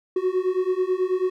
triangle beating tone pair, 364.8 / 374 Hz, F#4 / F#4, -24 / +19 cents, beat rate 9.2 Hz, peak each -22 / -21 dBFS, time 0.16-1.3 s, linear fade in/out 5 ms, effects none

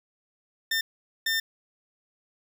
20% pulse tone bursts at uneven times, 1800 Hz, A6, 39 cents sharp, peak -19 dBFS, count 2, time 0.71-0.81 / 1.26-1.4 s, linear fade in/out 5 ms, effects none

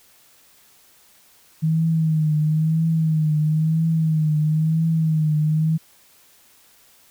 sine tone with vibrato, 157.5 Hz, D#3, 21 cents sharp, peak -16 dBFS, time 1.62-5.78 s, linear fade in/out 20 ms, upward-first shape triangle, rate 1 Hz, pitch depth 67 cents each way, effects white hiss -54 dBFS RMS until 7.1 s

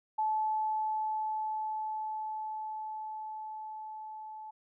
sine tone with level ramp, 866 Hz, A5, 28 cents flat, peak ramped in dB -27 to -42 dBFS, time 0.18-4.51 s, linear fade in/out 10 ms, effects none

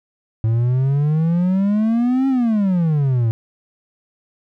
triangle exponential two-way sweep, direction up then down, 109.6 to 272 to 109.6 Hz, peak -12 dBFS, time 0.44-3.31 s, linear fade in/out 0 ms, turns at 2.28 s, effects none

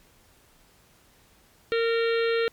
harmonic tone, 460 Hz, A#4, 23 cents flat, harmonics 1 / 3 / 4 / 5 / 6 / 7 / 8 / 9, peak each -22 / -32 / -34 / -36 / -38 / -39 / -40 / -41 dBFS, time 1.72-2.48 s, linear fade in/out 0 ms, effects pink hiss -59 dBFS RMS until 2.52 s + MP3 96 kbps

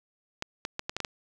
clicks, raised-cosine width 0.2 ms, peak -14 dBFS, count 7, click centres 0.424 / 0.651 / 0.794 / 0.895 / 0.966 / 1.003 / 1.048 s, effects none

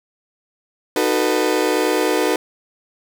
35% pulse chord, B dominant seventh, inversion first, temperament just, 308.7 / 370.4 / 444.5 / 493.9 Hz, D#4 / F#4 / A4 / B4, -14 / +2 / +18 / 0 cents, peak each -20 dBFS, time 0.96-2.36 s, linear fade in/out 2 ms, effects none

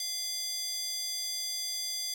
square tone with high-pass filter, 686 Hz, F5, 31 cents flat, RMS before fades -35 dBFS, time 0-2.14 s, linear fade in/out 2 ms, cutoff 4800 Hz, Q 2.6, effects none

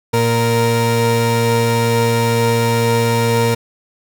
30% pulse tone pair together, 116.01 / 466.2 Hz, A#2 / A#4, -8 / 0 cents, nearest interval 2 octaves, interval 2408 cents, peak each -13 dBFS, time 0.13-3.55 s, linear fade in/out 10 ms, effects none

